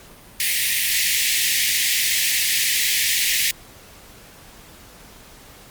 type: high-pass noise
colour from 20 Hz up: pink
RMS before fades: -20 dBFS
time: 0.4-3.51 s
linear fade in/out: 2 ms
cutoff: 1800 Hz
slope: 96 dB/octave
effects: pink hiss -45 dBFS RMS until 5.7 s + Opus 48 kbps

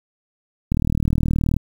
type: click train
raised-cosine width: 5 ms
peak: -7 dBFS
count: 34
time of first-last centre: 0.72-1.566 s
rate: 39 Hz
effects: 7-bit

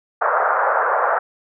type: band-pass noise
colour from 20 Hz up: white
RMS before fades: -18 dBFS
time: 0.21-1.19 s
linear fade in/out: 10 ms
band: 490 to 1500 Hz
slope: 48 dB/octave
effects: none

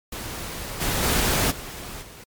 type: noise with level steps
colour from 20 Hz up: pink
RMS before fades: -33 / -24 / -21 / -36 / -43 dBFS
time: 0.12-2.24 s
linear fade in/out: 5 ms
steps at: 0.8 / 1.02 / 1.5 / 2.01 s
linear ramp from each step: 20 ms
effects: MP3 96 kbps

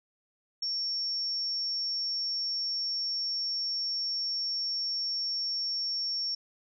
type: tone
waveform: sine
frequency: 5480 Hz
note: F8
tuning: 34 cents flat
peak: -29 dBFS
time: 0.62-6.35 s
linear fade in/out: 5 ms
effects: none

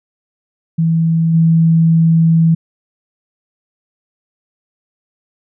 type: tone with level steps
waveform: sine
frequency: 163.8 Hz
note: E3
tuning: 11 cents flat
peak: -10 / -7 dBFS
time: 0.78-2.55 s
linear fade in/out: 10 ms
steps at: 1.33 s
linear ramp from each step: 20 ms
effects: none

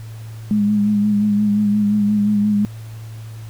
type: tone with vibrato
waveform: sine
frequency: 207.7 Hz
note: G#3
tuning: in tune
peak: -13 dBFS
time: 0.51-2.65 s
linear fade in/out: 0 ms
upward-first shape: sine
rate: 5.7 Hz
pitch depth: 31 cents each way
effects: added 111 Hz sine -30 dBFS peak until 3.49 s + pink hiss -46 dBFS RMS until 3.49 s

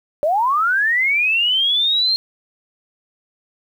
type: linear sweep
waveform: sine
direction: up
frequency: 564 to 4226 Hz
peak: -14 dBFS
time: 0.23-2.16 s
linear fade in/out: 0 ms
effects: 8-bit

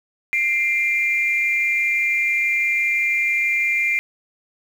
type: tone pair together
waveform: sine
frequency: 2093 / 2381 Hz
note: C7 / D7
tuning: 0 / +23 cents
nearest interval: major second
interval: 223 cents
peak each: -19 dBFS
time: 0.33-3.99 s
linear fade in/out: 0 ms
effects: tanh soft clip ceiling -10 dBFS + 7-bit

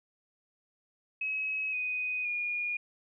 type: tone with pitch steps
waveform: sine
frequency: 2559 / 2496 / 2435 Hz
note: D#7 / D#7 / D#7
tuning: +48 / +5 / -38 cents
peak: -30 dBFS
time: 1.21-2.77 s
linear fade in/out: 5 ms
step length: 520 ms
effects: none

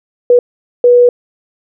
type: tone bursts at uneven times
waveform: sine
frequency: 487.4 Hz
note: B4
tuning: 23 cents flat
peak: -3 dBFS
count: 2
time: 0.3-0.39 / 0.84-1.09 s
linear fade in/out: 2 ms
effects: none

